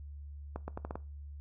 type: accelerating click train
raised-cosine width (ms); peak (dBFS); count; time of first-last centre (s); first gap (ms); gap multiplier
1; -24; 6; 0.56-0.956; 120; 0.79
effects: noise-tail reverb RT60 0.3 s tail -19 dB re dry + added 72 Hz sine -43 dBFS peak until 1.4 s